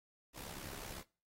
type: noise with amplitude modulation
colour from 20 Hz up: pink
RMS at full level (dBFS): -45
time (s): 0.33-1.04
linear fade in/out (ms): 50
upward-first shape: sine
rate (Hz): 67.8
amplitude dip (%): 70
effects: noise-tail reverb RT60 0.4 s tail -23 dB re dry + AAC 48 kbps